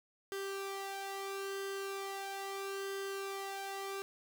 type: tone with flanger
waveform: sawtooth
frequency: 392 Hz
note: G4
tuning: in tune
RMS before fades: -41 dBFS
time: 0.32-4.02 s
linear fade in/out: 0 ms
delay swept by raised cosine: 0.62 to 1.92 ms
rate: 0.38 Hz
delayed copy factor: +0.6
effects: none